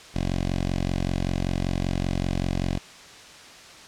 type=tone with notch filter; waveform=10% pulse; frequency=45.19 Hz; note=F#1; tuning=40 cents flat; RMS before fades=-26 dBFS; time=0.14-2.79 s; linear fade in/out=20 ms; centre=1300 Hz; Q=1.3; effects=white hiss -45 dBFS RMS until 3.87 s + low-pass 6000 Hz 12 dB/octave